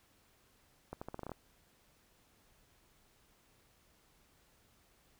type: accelerating click train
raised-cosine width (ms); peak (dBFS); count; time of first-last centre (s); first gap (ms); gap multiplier
1; -28; 9; 0.93-1.317; 85; 0.83
effects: pink hiss -69 dBFS RMS until 5.19 s